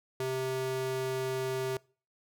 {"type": "tone with high-pass filter", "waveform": "square", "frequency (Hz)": 130.81, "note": "C3", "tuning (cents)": 0, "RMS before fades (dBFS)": -33, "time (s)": [0.2, 1.77], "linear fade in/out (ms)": 2, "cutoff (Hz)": 270, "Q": 9.6, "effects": ["noise-tail reverb RT60 0.4 s tail -24 dB re dry"]}